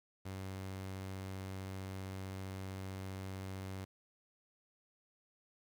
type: tone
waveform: sawtooth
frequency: 95.4 Hz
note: G2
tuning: 47 cents flat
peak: -38 dBFS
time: 0.25-3.85 s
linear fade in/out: 10 ms
effects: 11-bit